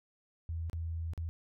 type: tone with dropouts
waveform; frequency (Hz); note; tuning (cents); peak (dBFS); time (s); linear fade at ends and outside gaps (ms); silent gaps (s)
sine; 82.4; E2; 0; -34; 0.49-1.29; 0; 0.698-0.731 / 1.135-1.177
effects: none